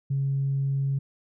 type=tone; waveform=sine; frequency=137.4 Hz; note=C#3; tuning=15 cents flat; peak=-22 dBFS; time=0.1-0.99 s; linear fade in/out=10 ms; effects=tanh soft clip ceiling -18 dBFS